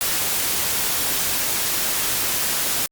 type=noise; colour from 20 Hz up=white; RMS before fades=-22 dBFS; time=0.01-2.86 s; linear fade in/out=0 ms; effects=Opus 48 kbps